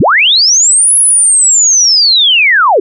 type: linear two-way sweep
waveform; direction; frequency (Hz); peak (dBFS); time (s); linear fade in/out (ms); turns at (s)
sine; up then down; 75 to 10630 to 340.9; -4; 0-2.8; 5; 0.96
effects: none